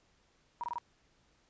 sine tone bursts, 953 Hz, A#5, 38 cents sharp, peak -34 dBFS, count 4, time 0.61-0.783 s, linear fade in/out 0 ms, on 26 ms, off 23 ms, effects pink hiss -70 dBFS RMS until 1.49 s + resampled to 16000 Hz

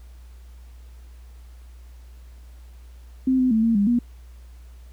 sine tone with pitch steps, 260.5 / 255.3 / 221.2 / 228.5 / 202.1 / 239.8 Hz, C4 / C4 / A3 / A#3 / G#3 / A#3, -7 / -42 / +9 / -34 / -47 / +49 cents, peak -16 dBFS, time 3.27-3.99 s, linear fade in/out 5 ms, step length 120 ms, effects added 60 Hz sine -41 dBFS peak until 4.92 s + pink hiss -59 dBFS RMS until 4.92 s

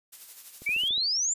blue noise with tremolo, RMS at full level -43 dBFS, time 0.12-0.89 s, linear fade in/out 10 ms, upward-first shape sine, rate 12 Hz, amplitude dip 50%
click train, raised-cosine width 2 ms, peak -34 dBFS, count 6, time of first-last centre 0.62-0.98 s, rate 13.9 Hz
sine exponential sweep, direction up, 2240 to 7390 Hz, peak -24 dBFS, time 0.66-1.34 s, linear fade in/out 10 ms
effects resampled to 32000 Hz

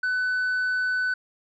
sine tone with tanh clipping, 1500 Hz, F#6, 23 cents sharp, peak -23 dBFS, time 0.03-1.14 s, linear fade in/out 5 ms, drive 2 dB, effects none

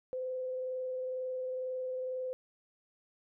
sine tone with frequency modulation, 512 Hz, C5, 38 cents flat, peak -34 dBFS, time 0.13-2.33 s, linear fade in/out 0 ms, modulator 22.1 Hz, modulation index 0.21, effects none

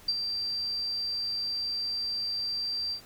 sine tone with ADSR envelope, 4699 Hz, D8, in tune, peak -22 dBFS, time 0.08-3.01 s, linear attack 7 ms, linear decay 42 ms, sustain -7 dB, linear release 91 ms, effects pink hiss -53 dBFS RMS until 3.05 s

